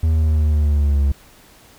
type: linear sweep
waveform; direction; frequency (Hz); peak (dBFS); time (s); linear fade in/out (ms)
triangle; down; 80.5 to 69.3; -11; 0.03-1.12; 5
effects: pink hiss -48 dBFS RMS until 1.78 s